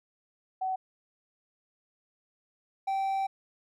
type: tone pair in turn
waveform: sine / triangle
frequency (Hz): 754 / 777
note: F#5 / G5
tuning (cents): +32 / -16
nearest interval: minor second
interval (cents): 52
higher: second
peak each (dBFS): -28 / -25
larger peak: second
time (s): 0.61-0.76 / 2.87-3.27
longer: second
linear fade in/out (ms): 10
effects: none